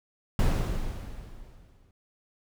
brown noise with exponential decay, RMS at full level -20 dBFS, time 0.39-1.91 s, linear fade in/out 2 ms, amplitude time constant 330 ms, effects none

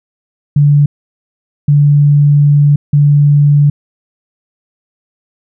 sine tone bursts at uneven times, 145.2 Hz, D3, 19 cents flat, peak -4 dBFS, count 3, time 0.56-0.86 / 1.68-2.76 / 2.93-3.7 s, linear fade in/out 5 ms, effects none

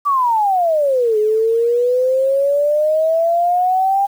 sine exponential two-way sweep, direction down then up, 1174.7 to 422.2 to 802 Hz, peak -12 dBFS, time 0.05-4.07 s, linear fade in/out 20 ms, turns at 1.18 s, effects 7-bit

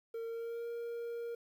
triangle tone with pitch glide, 457.6 to 468.8 Hz, A#4 to A#4, -32 to +10 cents, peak -36 dBFS, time 0.14-1.35 s, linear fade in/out 5 ms, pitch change +42 cents, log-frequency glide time 0.25-0.67 s, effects 11-bit

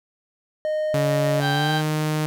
triangle tone, 616 Hz, D#5, 17 cents flat, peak -19 dBFS, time 0.65-1.4 s, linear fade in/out 0 ms
sawtooth tone with pitch glide, 142.7 to 153.83 Hz, D3 to D#3, -49 to -19 cents, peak -17 dBFS, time 0.94-2.26 s, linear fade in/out 0 ms, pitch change +130 cents, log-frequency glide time 1.52-1.73 s
harmonic tone, 785 Hz, G5, 2 cents sharp, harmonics 1 / 2 / 4 / 5 / 6, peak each -25 / -27 / -31 / -33 / -40 dBFS, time 1.4-1.83 s, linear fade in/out 50 ms
effects none

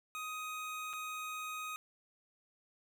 25% pulse tone with dropouts, 1252 Hz, D#6, 10 cents sharp, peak -36 dBFS, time 0.15-1.76 s, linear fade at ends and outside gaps 0 ms, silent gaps 0.931-0.935 s, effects none

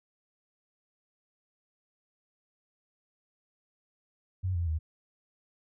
sine tone with pitch steps, 92.8 / 85.59 / 78.94 Hz, F#2 / F2 / D#2, +6 / -34 / +26 cents, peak -27 dBFS, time 4.43-4.79 s, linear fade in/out 20 ms, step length 120 ms, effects none

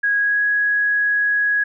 sine tone with pitch glide, 1650 to 1666.3 Hz, G#6 to G#6, -12 to +5 cents, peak -15 dBFS, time 0.03-1.64 s, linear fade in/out 10 ms, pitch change +17 cents, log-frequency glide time 0.17-0.43 s, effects none

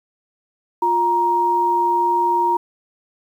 sine tone pair together, 351.9 / 939 Hz, F4 / A#5, +13 / +12 cents, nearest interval octave + perfect fourth, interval 1699 cents, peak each -23 / -15 dBFS, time 0.82-2.57 s, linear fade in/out 5 ms, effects 8-bit

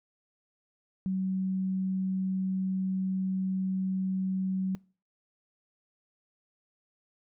sine tone, 188.8 Hz, F#3, 35 cents sharp, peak -27 dBFS, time 1.06-4.75 s, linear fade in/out 0 ms, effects noise-tail reverb RT60 0.4 s tail -24 dB re dry

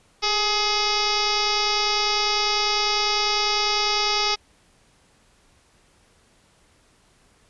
sine tone with frequency modulation, 2960 Hz, F#7, in tune, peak -19 dBFS, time 0.22-4.36 s, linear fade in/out 20 ms, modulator 425 Hz, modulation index 6.1, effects pink hiss -59 dBFS RMS until 7.49 s + resampled to 24000 Hz

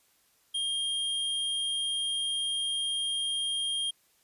square tone, 3219 Hz, G7, 45 cents sharp, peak -29 dBFS, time 0.54-3.91 s, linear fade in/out 10 ms, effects white hiss -67 dBFS RMS until 4.23 s + resampled to 32000 Hz

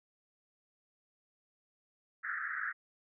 white band-pass noise, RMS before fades -38 dBFS, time 2.23-2.73 s, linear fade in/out 20 ms, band 1300 to 1900 Hz, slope 96 dB/octave, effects none

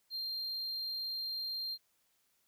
triangle tone, 4186 Hz, C8, in tune, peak -35 dBFS, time 0.1-1.78 s, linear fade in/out 50 ms, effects white hiss -75 dBFS RMS until 2.47 s

